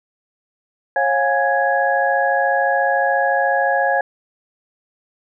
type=tone cluster; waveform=sine; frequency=546 / 709 / 823 / 1667 Hz; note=C#5 / F5 / G#5 / G#6; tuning=-26 / +26 / -16 / +6 cents; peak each=-20 dBFS; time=0.96-4.01 s; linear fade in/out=2 ms; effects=none